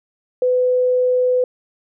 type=tone; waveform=sine; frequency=502 Hz; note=B4; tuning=28 cents sharp; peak=-13 dBFS; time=0.42-1.44 s; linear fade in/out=2 ms; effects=none